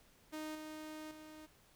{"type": "tone with level steps", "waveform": "sawtooth", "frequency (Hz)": 309.6, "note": "D#4", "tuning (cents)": -9, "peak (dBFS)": [-38, -42, -48], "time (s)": [0.32, 1.47], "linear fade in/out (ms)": 20, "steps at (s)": [0.55, 1.11], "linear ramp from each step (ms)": 2, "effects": ["pink hiss -67 dBFS RMS until 1.75 s"]}